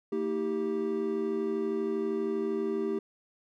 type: tone cluster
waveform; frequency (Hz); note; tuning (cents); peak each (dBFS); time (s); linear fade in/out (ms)
triangle; 226.4 / 319.5 / 392; A3 / D#4 / G4; +50 / +46 / 0; -33 / -33 / -28; 0.12-2.99; 5
effects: none